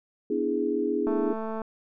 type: chord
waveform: sine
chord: E dominant seventh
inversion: second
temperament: equal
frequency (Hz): 246.9 / 293.7 / 329.6 / 415.3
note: B3 / D4 / E4 / G#4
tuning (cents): 0 / 0 / 0 / 0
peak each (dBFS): -32 / -30 / -30 / -27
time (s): 0.3-1.33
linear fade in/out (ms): 5
type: click train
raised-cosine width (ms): 1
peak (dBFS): -21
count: 122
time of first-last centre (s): 1.07-1.618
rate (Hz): 221
effects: none